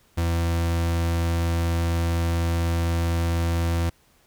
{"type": "tone", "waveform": "40% pulse", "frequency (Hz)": 84.2, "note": "E2", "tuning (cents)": 37, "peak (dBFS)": -20, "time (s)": [0.17, 3.9], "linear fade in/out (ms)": 10, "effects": ["pink hiss -60 dBFS RMS until 4.26 s"]}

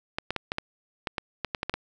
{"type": "clicks", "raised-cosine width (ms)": 0.3, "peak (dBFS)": -12, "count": 12, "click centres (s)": [0.185, 0.306, 0.363, 0.519, 0.584, 1.072, 1.182, 1.447, 1.548, 1.631, 1.696, 1.74], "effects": []}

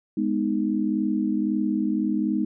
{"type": "chord", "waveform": "sine", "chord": "G# minor", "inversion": "none", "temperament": "just", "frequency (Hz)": [207.7, 249.2, 311.5], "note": ["G#3", "B3", "D#4"], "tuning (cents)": [0, 16, 2], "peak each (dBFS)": [-25, -27, -25], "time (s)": [0.17, 2.45], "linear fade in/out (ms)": 5, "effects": []}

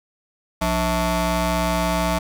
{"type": "ring-modulated tone", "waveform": "20% pulse", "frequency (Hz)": 235.8, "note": "A#3", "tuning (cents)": 20, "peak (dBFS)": -11, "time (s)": [0.61, 2.19], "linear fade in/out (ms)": 10, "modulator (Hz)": 413, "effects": []}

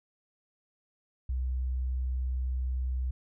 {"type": "tone", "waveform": "sine", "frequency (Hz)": 63.6, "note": "C2", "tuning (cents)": -48, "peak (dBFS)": -28, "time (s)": [1.29, 3.11], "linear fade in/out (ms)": 5, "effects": []}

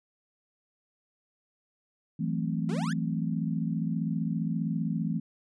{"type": "chord", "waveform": "sine", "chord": "F# half-diminished seventh", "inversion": "third", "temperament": "equal", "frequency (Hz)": [164.81, 185, 220, 261.6], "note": ["E3", "F#3", "A3", "C4"], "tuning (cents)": [0, 0, 0, 0], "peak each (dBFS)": [-30, -36, -32, -36], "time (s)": [2.19, 5.2], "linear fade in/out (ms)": 10}
{"type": "exponential sweep", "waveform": "40% pulse", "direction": "up", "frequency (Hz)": [320, 1817], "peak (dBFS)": -35, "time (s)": [2.69, 2.93], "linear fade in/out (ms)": 2}
{"effects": ["resampled to 22050 Hz"]}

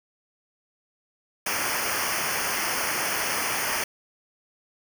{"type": "noise with comb filter", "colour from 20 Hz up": "pink", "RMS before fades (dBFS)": -27, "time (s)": [1.46, 3.84], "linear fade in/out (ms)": 5, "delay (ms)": 0.26, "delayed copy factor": -1, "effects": []}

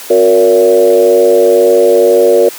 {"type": "tone with frequency modulation", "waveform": "sine", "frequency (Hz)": 466.2, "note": "A#4", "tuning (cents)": 0, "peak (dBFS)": -3, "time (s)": [0.1, 2.49], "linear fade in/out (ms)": 5, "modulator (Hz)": 102, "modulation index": 1.2, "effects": ["white hiss -28 dBFS RMS until 2.58 s", "high-pass 300 Hz 12 dB/octave"]}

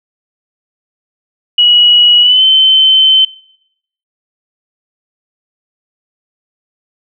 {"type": "tone with pitch glide", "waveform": "sine", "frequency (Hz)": [2917, 3076], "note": ["F#7", "G7"], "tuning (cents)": [-25, -33], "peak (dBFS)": -4, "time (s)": [1.58, 3.25], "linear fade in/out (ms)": 5, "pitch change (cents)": 92, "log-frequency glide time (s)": [2.21, 2.43], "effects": ["noise-tail reverb RT60 0.8 s tail -22 dB re dry"]}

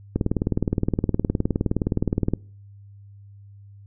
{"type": "click train", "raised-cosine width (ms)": 3, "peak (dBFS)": -8, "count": 43, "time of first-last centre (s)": [0.16, 2.336], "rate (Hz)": 19.3, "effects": ["noise-tail reverb RT60 0.5 s tail -24 dB re dry", "added 100 Hz sine -43 dBFS peak until 3.86 s"]}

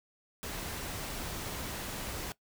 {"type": "noise", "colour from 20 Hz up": "pink", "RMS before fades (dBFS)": -39, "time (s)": [0.43, 2.32], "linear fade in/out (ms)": 0, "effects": ["noise-tail reverb RT60 0.1 s tail -19 dB re dry"]}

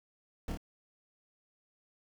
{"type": "noise with echo", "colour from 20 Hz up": "brown", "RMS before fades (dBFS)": -37, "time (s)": [0.48, 0.52], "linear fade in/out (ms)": 2, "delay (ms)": 27, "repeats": 2, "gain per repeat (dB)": -2, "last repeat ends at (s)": 0.574, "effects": []}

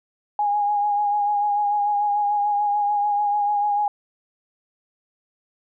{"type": "tone with vibrato", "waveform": "sine", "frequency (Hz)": 824, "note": "G#5", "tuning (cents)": -14, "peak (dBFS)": -18, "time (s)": [0.39, 3.88], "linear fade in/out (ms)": 2, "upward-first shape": "sine", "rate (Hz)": 6.8, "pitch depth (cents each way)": 26, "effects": []}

